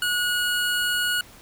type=tone; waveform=25% pulse; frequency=1453 Hz; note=F#6; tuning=32 cents flat; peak=-18 dBFS; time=0.02-1.21 s; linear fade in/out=2 ms; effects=pink hiss -48 dBFS RMS until 1.41 s